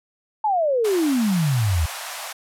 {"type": "exponential sweep", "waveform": "sine", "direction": "down", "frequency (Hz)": [890, 74.5], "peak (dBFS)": -17, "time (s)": [0.44, 1.86], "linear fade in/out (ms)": 5}
{"type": "band-pass noise", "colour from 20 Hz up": "pink", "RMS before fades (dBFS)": -33, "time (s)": [0.84, 2.33], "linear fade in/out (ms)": 10, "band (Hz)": [610, 14000], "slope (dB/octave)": 48}
{"effects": []}